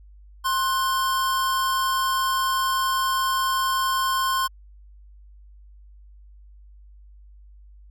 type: tone pair together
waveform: square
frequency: 1055 / 1486 Hz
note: C6 / F#6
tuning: +14 / +7 cents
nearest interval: tritone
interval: 593 cents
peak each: -22 / -30 dBFS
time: 0.44-4.48 s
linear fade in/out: 20 ms
effects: added 50 Hz sine -45 dBFS peak until 7.9 s